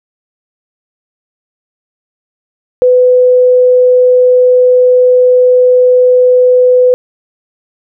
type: tone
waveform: sine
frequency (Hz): 501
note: B4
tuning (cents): +25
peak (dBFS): -3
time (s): 2.82-6.94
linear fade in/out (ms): 0
effects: none